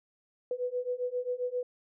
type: beating tone pair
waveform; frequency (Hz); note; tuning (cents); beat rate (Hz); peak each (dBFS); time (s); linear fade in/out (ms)
sine; 491.7 / 499.2; B4 / B4; -8 / +19; 7.5; -34 / -33; 0.51-1.63; 2
effects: none